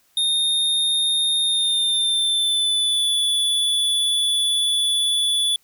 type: tone with pitch glide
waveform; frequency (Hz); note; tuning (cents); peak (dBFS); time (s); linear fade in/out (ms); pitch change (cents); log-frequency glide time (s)
square; 3673 to 3447; A#7 to A7; -26 to -36; -18; 0.17-5.56; 2; -110; 1.42-3.13
effects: white hiss -61 dBFS RMS until 5.63 s